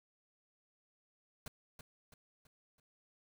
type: noise with echo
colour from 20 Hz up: pink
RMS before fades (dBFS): -45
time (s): 1.46-1.48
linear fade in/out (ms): 2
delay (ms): 330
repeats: 4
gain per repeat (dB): -7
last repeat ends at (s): 2.8
effects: none